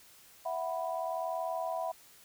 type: chord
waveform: sine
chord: E suspended second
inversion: none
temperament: equal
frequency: 659.3 / 740 / 987.8 Hz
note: E5 / F#5 / B5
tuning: 0 / 0 / 0 cents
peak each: -35 / -37 / -39 dBFS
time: 0.45-1.92 s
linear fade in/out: 10 ms
effects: white hiss -58 dBFS RMS until 2.24 s